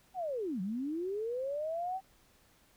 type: linear two-way sweep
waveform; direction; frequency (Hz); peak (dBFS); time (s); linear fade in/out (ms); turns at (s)
sine; down then up; 776 to 177 to 776; -33; 0.14-2.01; 50; 0.61
effects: pink hiss -66 dBFS RMS until 2.76 s